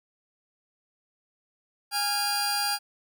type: tone cluster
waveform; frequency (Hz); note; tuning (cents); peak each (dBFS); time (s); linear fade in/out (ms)
sawtooth; 822 / 1396 / 4759; G#5 / F6 / D8; -18 / -1 / +22; -25 / -31 / -25; 1.91-2.79; 50
effects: none